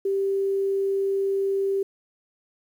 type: tone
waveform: sine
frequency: 391.8 Hz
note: G4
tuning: 1 cent flat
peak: -21 dBFS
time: 0.05-1.83 s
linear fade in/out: 5 ms
effects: 9-bit